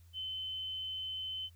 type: tone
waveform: sine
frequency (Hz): 3057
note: G7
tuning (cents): -44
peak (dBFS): -37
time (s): 0.13-1.5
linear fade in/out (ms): 50
effects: added 85 Hz sine -56 dBFS peak until 1.55 s + white hiss -71 dBFS RMS until 1.55 s